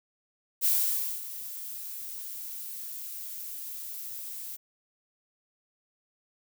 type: noise with ADSR envelope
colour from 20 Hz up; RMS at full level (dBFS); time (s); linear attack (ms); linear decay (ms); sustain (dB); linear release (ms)
violet; -24; 0.61-4.57; 40; 560; -15; 17
effects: none